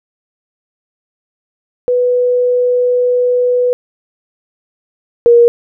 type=tone pair in turn; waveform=sine; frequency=493.9 / 473.4 Hz; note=B4 / A#4; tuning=0 / +27 cents; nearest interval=minor second; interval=73 cents; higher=first; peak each=-9 / -3 dBFS; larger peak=second; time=1.88-3.73 / 5.26-5.48 s; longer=first; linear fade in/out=0 ms; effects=none